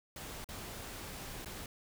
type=noise with dropouts; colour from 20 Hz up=pink; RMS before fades=-45 dBFS; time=0.16-1.66 s; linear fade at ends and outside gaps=2 ms; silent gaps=0.444-0.488 / 1.447-1.458 s; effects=none